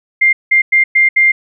sine tone bursts at uneven times, 2100 Hz, C7, 6 cents sharp, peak -6 dBFS, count 5, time 0.21-0.33 / 0.51-0.62 / 0.72-0.84 / 0.95-1.09 / 1.16-1.32 s, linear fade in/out 10 ms, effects none

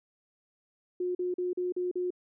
sine tone bursts, 360 Hz, F#4, 47 cents flat, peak -28 dBFS, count 6, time 1-2.105 s, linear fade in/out 5 ms, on 150 ms, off 41 ms, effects none

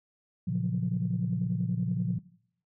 sine chord, Gb major seventh, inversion first, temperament equal, 116.54 / 138.59 / 174.61 / 185 Hz, Bb2 / Db3 / F3 / Gb3, 0 / 0 / 0 / 0 cents, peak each -32 / -34 / -29 / -34 dBFS, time 0.47-2.19 s, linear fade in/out 10 ms, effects noise-tail reverb RT60 0.7 s tail -21 dB re dry + tanh soft clip ceiling -18 dBFS

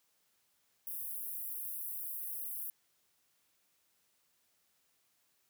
pink high-pass noise, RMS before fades -41 dBFS, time 0.87-2.7 s, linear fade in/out 0 ms, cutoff 11000 Hz, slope 48 dB/octave, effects white hiss -75 dBFS RMS until 5.49 s + high-pass 60 Hz 12 dB/octave

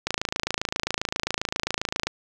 click train, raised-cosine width 0.2 ms, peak -7 dBFS, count 56, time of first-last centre 0.07-2.07 s, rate 27.5 Hz, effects none

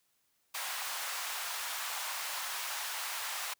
pink high-pass noise, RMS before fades -38 dBFS, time 0.54-3.54 s, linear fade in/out 10 ms, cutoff 820 Hz, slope 24 dB/octave, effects white hiss -75 dBFS RMS until 3.59 s

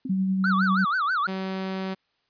sine tone with exponential decay, 260.3 Hz, C4, 9 cents flat, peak -26 dBFS, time 0.05-0.17 s, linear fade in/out 5 ms, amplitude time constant 26 ms
sine tone with tremolo, 190 Hz, F#3, 46 cents sharp, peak -20 dBFS, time 0.09-0.85 s, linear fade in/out 10 ms, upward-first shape sine, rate 10 Hz, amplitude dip 25%
triangle tone with vibrato, 1318 Hz, E6, 1 cent flat, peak -20 dBFS, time 0.44-1.27 s, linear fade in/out 2 ms, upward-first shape sine, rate 6.2 Hz, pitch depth 270 cents each way
sawtooth tone, 190 Hz, F#3, 46 cents sharp, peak -24 dBFS, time 1.27-1.95 s, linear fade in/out 20 ms
effects white hiss -71 dBFS RMS until 2.29 s + resampled to 11025 Hz

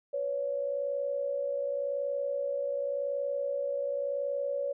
sine tone pair together, 502 / 562.9 Hz, B4 / C#5, +28 / +26 cents, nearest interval major second, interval 198 cents, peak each -36 / -30 dBFS, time 0.13-4.73 s, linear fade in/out 10 ms, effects none

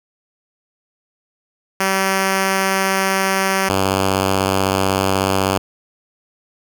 5% pulse tone pair in turn, 192.3 / 96.15 Hz, G3 / G2, -33 / -33 cents, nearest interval octave, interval 1200 cents, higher first, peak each -4 dBFS, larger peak neither, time 1.8-3.69 / 3.69-5.58 s, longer neither, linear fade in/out 5 ms, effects none

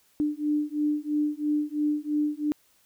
sine beating tone pair, 296.7 / 299.7 Hz, D4 / D4, +18 / +35 cents, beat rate 3 Hz, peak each -27 dBFS, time 0.2-2.52 s, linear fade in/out 0 ms, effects white hiss -64 dBFS RMS until 2.85 s

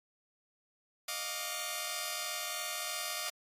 5% pulse tone cluster, 617 / 705 / 1157 Hz, D#5 / F5 / D6, -15 / +16 / -26 cents, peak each -30 / -29 / -28 dBFS, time 1.08-3.3 s, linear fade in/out 5 ms, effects AAC 48 kbps

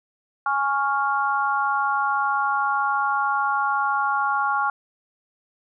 sine chord, Db major, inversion second, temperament equal, 830.6 / 1108.7 / 1396.9 Hz, Ab5 / Db6 / F6, 0 / 0 / 0 cents, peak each -24 / -24 / -24 dBFS, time 0.46-4.7 s, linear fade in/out 2 ms, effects none

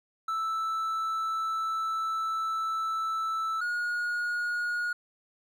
triangle tone pair in turn, 1318.5 / 1440.7 Hz, E6 / F#6, 0 / -47 cents, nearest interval major second, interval 153 cents, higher second, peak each -26 dBFS, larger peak neither, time 0.28-3.61 / 3.61-4.93 s, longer first, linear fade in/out 5 ms, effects none

